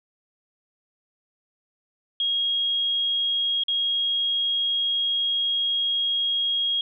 sine tone with dropouts, 3276 Hz, G#7, 24 cents flat, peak -21 dBFS, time 2.2-6.81 s, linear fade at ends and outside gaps 2 ms, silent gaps 3.636-3.682 s, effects none

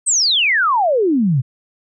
sine exponential sweep, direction down, 8630 to 118.9 Hz, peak -12 dBFS, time 0.06-1.42 s, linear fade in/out 20 ms, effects none

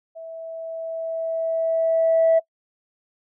sine tone with level ramp, 654 Hz, E5, 14 cents flat, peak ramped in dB -34 to -11 dBFS, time 0.15-2.4 s, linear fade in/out 20 ms, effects noise-tail reverb RT60 0.1 s tail -24 dB re dry + tanh soft clip ceiling -10 dBFS

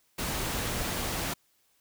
pink noise, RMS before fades -32 dBFS, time 0.18-1.34 s, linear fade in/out 10 ms, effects white hiss -69 dBFS RMS until 1.8 s

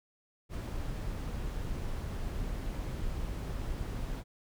brown noise, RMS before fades -36 dBFS, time 0.49-4.24 s, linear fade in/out 50 ms, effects none

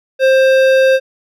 triangle tone with hard clipping, 528 Hz, C5, 16 cents sharp, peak -9 dBFS, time 0.19-1 s, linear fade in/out 50 ms, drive 17 dB, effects none

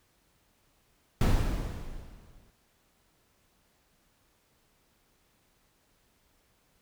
brown noise with exponential decay, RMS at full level -20 dBFS, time 1.21-2.5 s, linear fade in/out 2 ms, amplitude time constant 280 ms, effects pink hiss -69 dBFS RMS until 6.81 s

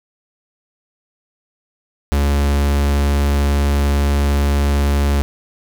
45% pulse tone, 71.1 Hz, C#2, 45 cents sharp, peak -13 dBFS, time 2.12-5.22 s, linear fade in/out 0 ms, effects none

